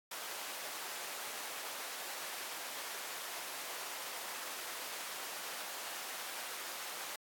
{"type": "high-pass noise", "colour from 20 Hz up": "pink", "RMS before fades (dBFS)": -44, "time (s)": [0.11, 7.16], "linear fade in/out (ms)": 5, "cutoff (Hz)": 690, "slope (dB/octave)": 12, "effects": ["AAC 64 kbps"]}